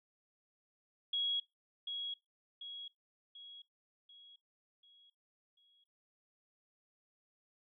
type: tone with echo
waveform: sine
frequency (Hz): 3318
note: G#7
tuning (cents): -2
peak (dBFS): -32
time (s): 1.13-1.4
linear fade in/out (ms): 5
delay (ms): 740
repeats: 6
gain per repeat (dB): -6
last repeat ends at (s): 5.84
effects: noise-tail reverb RT60 0.2 s tail -22 dB re dry